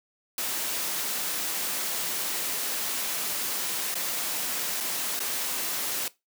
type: noise with dropouts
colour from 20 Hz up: white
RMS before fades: -30 dBFS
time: 0.38-6.08 s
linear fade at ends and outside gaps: 2 ms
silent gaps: 3.943-3.953 / 4.804-4.807 / 5.193-5.202 s
effects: noise-tail reverb RT60 0.2 s tail -19 dB re dry + high-pass 200 Hz 12 dB/octave